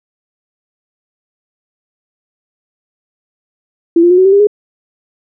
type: tone with pitch steps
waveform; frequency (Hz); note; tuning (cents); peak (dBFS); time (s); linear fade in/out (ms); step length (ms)
sine; 336.5 / 348.6 / 361.1 / 374 / 387.4 / 401.3 / 415.7; E4 / F4 / F#4 / F#4 / G4 / G4 / G#4; +36 / -3 / -42 / +19 / -20 / +41 / +2; -4; 3.96-4.471; 5; 73
effects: none